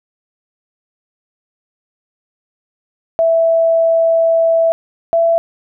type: tone pair in turn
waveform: sine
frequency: 659.3 / 667.7 Hz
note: E5 / E5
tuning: 0 / +22 cents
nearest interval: unison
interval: 22 cents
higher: second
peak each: -9 dBFS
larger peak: neither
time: 3.19-4.72 / 5.13-5.38 s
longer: first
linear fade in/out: 0 ms
effects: none